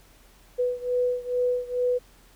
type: beating tone pair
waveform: sine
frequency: 493.9 / 496.2 Hz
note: B4 / B4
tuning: 0 / +8 cents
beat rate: 2.3 Hz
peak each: -25 / -27 dBFS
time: 0.58-1.99 s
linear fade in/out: 20 ms
effects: added 42 Hz sine -55 dBFS peak until 2.35 s + pink hiss -57 dBFS RMS until 2.35 s